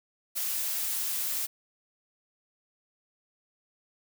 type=noise; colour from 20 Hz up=blue; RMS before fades=-31 dBFS; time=0.35-1.47 s; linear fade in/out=20 ms; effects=none